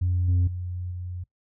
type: tone with level steps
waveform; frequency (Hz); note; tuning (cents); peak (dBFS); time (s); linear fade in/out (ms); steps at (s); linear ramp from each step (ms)
sine; 89.6; F2; +45; -20 / -16 / -29 / -31; 0.01-1.24; 10; 0.28 / 0.47 / 0.91; 5
effects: noise-tail reverb RT60 0.1 s tail -20 dB re dry + tanh soft clip ceiling -17 dBFS